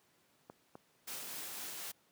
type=clicks; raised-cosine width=1 ms; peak=-34 dBFS; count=2; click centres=0.499 / 0.754 s
type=noise with tremolo; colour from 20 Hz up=white; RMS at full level=-43 dBFS; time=1.07-1.92 s; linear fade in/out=10 ms; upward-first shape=triangle; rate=4 Hz; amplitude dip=25%
effects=pink hiss -71 dBFS RMS until 2.11 s + high-pass 150 Hz 12 dB/octave